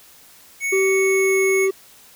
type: tone with pitch glide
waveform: square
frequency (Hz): 2217 to 2200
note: C#7 to C#7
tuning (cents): 0 to -14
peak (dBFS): -21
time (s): 0.6-1.69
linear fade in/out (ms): 50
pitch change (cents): -14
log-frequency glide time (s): 0.85-1.37
type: tone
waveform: triangle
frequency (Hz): 384.9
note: G4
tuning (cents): -32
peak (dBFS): -14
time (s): 0.72-1.71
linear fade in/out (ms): 10
effects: white hiss -48 dBFS RMS until 2.15 s